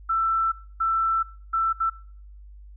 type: tone bursts at uneven times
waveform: sine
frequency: 1333 Hz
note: E6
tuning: 19 cents sharp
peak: -20 dBFS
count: 4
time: 0.09-0.52 / 0.8-1.23 / 1.53-1.73 / 1.8-1.9 s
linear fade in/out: 10 ms
effects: noise-tail reverb RT60 0.6 s tail -23 dB re dry + added 50 Hz sine -42 dBFS peak until 2.76 s